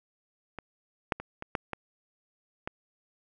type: clicks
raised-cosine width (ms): 0.5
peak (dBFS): -23 / -10 / -23 / -22 / -13 / -18 / -18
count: 7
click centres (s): 0.587 / 1.122 / 1.2 / 1.424 / 1.552 / 1.733 / 2.675
effects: none